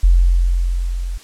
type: tone with level ramp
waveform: sine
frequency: 44 Hz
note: F1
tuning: 14 cents sharp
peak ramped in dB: -6 to -21 dBFS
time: 0.03-1.18 s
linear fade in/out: 10 ms
effects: white hiss -43 dBFS RMS until 1.23 s + low-pass 9000 Hz 12 dB/octave